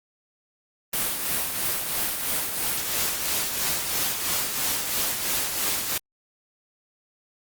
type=noise with tremolo; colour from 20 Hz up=white; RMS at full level=-24 dBFS; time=0.93-5.98 s; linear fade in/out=5 ms; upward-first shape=triangle; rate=3 Hz; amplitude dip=50%; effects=Opus 32 kbps